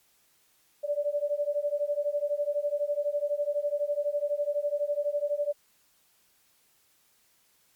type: beating tone pair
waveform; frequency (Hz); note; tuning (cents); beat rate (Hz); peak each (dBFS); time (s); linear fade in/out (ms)
sine; 577 / 589; D5 / D5; -31 / +5; 12; -29; 0.83-5.53; 20
effects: white hiss -66 dBFS RMS until 7.75 s + MP3 96 kbps